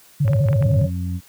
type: tone with vibrato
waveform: sine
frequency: 123.47 Hz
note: B2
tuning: in tune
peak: -14 dBFS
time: 0.2-0.86 s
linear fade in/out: 10 ms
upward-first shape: square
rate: 9.8 Hz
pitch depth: 280 cents each way
type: tone with tremolo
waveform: sine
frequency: 554.4 Hz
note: C#5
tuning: in tune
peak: -24 dBFS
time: 0.24-0.9 s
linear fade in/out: 50 ms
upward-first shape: square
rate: 20 Hz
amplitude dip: 40%
type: clicks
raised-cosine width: 0.5 ms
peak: -16 dBFS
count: 5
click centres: 0.279 / 0.333 / 0.486 / 0.53 / 0.625 s
type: harmonic tone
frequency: 89.6 Hz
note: F2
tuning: 45 cents sharp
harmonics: 1 / 2 / 3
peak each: -23 / -28 / -35 dBFS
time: 0.61-1.21 s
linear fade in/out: 50 ms
effects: white hiss -50 dBFS RMS until 1.28 s